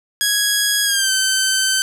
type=tone with pitch glide; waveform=10% pulse; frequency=1661.2 to 1541 Hz; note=G#6 to G6; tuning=0 to -30 cents; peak=-6 dBFS; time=0.21-1.82 s; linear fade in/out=0 ms; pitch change=-130 cents; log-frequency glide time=0.84-1.11 s; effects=none